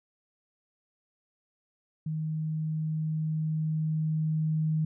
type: tone with level ramp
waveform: sine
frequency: 156.6 Hz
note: D#3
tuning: 11 cents sharp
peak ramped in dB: -29 to -24 dBFS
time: 2.06-4.85 s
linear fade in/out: 5 ms
effects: none